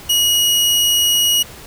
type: tone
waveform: sawtooth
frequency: 2900 Hz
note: F#7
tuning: 35 cents flat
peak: -9 dBFS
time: 0.09-1.43 s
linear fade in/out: 10 ms
effects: pink hiss -37 dBFS RMS until 1.66 s